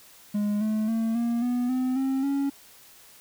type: tone with pitch steps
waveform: triangle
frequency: 207.1 / 216 / 225.3 / 235 / 245.1 / 255.7 / 266.7 / 278.2 Hz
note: G#3 / A3 / A3 / A#3 / B3 / C4 / C4 / C#4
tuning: -5 / -32 / +41 / +14 / -13 / -40 / +33 / +6 cents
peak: -21 dBFS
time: 0.34-2.5 s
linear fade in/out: 10 ms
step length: 270 ms
effects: white hiss -52 dBFS RMS until 3.2 s